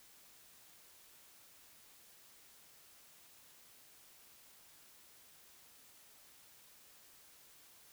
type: silence
effects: white hiss -62 dBFS RMS until 7.92 s